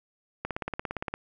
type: click train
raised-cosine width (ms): 0.5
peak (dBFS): -16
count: 13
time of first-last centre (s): 0.45-1.14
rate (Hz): 17.4
effects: none